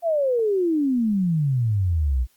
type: exponential sweep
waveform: sine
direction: down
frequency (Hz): 698.5 to 58.27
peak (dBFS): -18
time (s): 0.02-2.27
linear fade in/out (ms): 50
effects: white hiss -62 dBFS RMS until 2.36 s + Opus 24 kbps